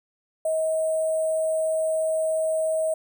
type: tone with sample-and-hold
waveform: sine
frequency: 637 Hz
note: D#5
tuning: 41 cents sharp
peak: -21 dBFS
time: 0.45-2.94 s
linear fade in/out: 5 ms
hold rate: 8820 Hz
effects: none